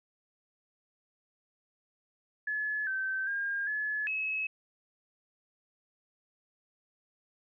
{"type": "tone with pitch steps", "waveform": "sine", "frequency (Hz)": [1711, 1546, 1613, 1710, 2576], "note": ["A6", "G6", "G6", "A6", "E7"], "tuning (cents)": [-49, -24, 49, -50, -41], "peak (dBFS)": -30, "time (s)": [2.47, 4.47], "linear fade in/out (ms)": 5, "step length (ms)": 400, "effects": []}